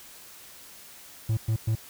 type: tone bursts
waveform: triangle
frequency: 110.9 Hz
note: A2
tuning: 14 cents sharp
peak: -20 dBFS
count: 3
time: 1.29-1.753 s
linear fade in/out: 5 ms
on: 81 ms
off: 110 ms
effects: white hiss -48 dBFS RMS until 1.89 s